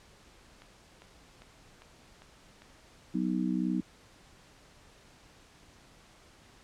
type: click train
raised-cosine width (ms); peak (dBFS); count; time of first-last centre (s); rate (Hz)
0.3; -35; 6; 0.62-2.62; 2.5
type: harmonic tone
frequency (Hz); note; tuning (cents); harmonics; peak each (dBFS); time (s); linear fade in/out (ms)
62.4; B1; +19; 3 / 4 / 5; -31 / -32 / -33; 3.14-3.81; 10
effects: pink hiss -58 dBFS RMS until 6.63 s + low-pass 8000 Hz 12 dB/octave